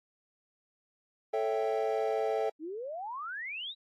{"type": "chord", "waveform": "triangle", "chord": "A dominant seventh", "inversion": "none", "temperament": "equal", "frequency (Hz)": [440, 554.4, 659.3, 784], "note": ["A4", "C#5", "E5", "G5"], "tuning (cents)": [0, 0, 0, 0], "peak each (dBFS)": [-29, -34, -32, -33], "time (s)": [1.33, 2.5], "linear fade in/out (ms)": 10}
{"type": "exponential sweep", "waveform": "sine", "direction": "up", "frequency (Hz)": [293.7, 3951], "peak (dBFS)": -36, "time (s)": [2.59, 3.75], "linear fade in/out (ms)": 50}
{"effects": ["tanh soft clip ceiling -16 dBFS", "AAC 48 kbps"]}